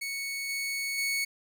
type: tone with level steps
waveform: sawtooth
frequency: 2217 Hz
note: C#7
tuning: in tune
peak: -29 / -27 / -24 dBFS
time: 0.01-1.25 s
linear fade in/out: 10 ms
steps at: 0.49 / 0.98 s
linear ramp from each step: 2 ms
effects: none